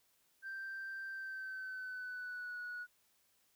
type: tone with pitch glide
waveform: sine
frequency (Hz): 1568 to 1463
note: G6 to F#6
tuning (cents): 0 to -20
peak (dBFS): -40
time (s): 0.42-2.87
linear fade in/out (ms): 50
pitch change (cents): -120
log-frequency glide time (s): 1.1-2.6
effects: tanh soft clip ceiling -39 dBFS + white hiss -74 dBFS RMS until 3.55 s